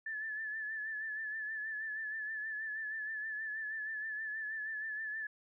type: tone with vibrato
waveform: sine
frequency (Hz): 1743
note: A6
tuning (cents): -17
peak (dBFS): -37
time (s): 0.06-5.27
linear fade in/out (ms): 5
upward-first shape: sine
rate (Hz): 6.3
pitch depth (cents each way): 45
effects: none